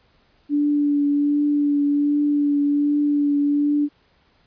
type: tone with vibrato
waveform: sine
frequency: 290 Hz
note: D4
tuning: 22 cents flat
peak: -16 dBFS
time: 0.49-3.89 s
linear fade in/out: 50 ms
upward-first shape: triangle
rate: 1.3 Hz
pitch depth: 19 cents each way
effects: pink hiss -60 dBFS RMS until 4.46 s + resampled to 11025 Hz